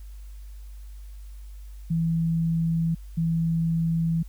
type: tone pair in turn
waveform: sine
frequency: 164.81 / 164.81 Hz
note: E3 / E3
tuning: 0 / 0 cents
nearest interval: unison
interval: 0 cents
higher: neither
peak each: -21 dBFS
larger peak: neither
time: 1.9-2.95 / 3.17-4.23 s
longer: second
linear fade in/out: 10 ms
effects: added 50 Hz sine -38 dBFS peak until 4.28 s + white hiss -60 dBFS RMS until 4.28 s